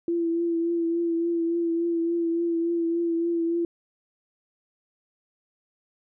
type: tone with vibrato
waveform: sine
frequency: 336.8 Hz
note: E4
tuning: 37 cents sharp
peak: -22 dBFS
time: 0.08-3.65 s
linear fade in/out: 2 ms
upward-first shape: triangle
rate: 3.5 Hz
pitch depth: 31 cents each way
effects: none